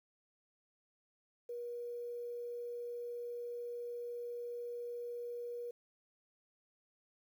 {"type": "tone with quantisation", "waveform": "sine", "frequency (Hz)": 479.5, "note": "A#4", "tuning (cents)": 49, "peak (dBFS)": -40, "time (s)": [1.49, 5.71], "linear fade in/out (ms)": 5, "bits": 11, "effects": []}